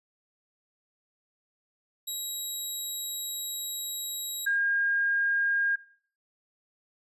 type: tone pair in turn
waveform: 10% pulse / sine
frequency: 3848 / 1617.9 Hz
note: B7 / G#6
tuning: -46 / -46 cents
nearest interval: octave + minor third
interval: 1500 cents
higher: first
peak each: -23 dBFS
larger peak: neither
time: 2.07-4.46 / 4.46-5.76 s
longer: first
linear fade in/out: 10 ms
effects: noise-tail reverb RT60 0.5 s tail -19 dB re dry + resampled to 32000 Hz